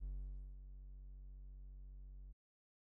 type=tone with ADSR envelope; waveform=triangle; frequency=47.26 Hz; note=F#1; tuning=37 cents sharp; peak=-39 dBFS; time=0-2.33 s; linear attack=35 ms; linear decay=520 ms; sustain=-10 dB; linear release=17 ms; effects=none